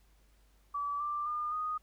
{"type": "tone with pitch steps", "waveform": "sine", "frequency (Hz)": [1151, 1179.9, 1209.6, 1240], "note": ["D6", "D6", "D#6", "D#6"], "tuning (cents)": [-35, 8, -49, -6], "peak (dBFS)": -32, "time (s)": [0.74, 1.78], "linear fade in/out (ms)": 10, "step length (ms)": 260, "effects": ["added 50 Hz sine -63 dBFS peak until 1.82 s", "pink hiss -71 dBFS RMS until 1.82 s"]}